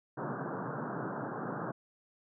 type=band-pass noise; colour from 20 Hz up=pink; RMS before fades=-38 dBFS; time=0.17-1.72 s; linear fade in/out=10 ms; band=120 to 1600 Hz; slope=96 dB/octave; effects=none